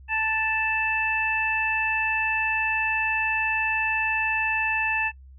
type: harmonic tone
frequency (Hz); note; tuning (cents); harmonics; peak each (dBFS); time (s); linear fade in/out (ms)
880; A5; 0; 1 / 2 / 3; -29 / -27 / -25; 0.08-5.12; 50
effects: noise-tail reverb RT60 0.1 s tail -20 dB re dry + added 66 Hz sine -44 dBFS peak until 5.38 s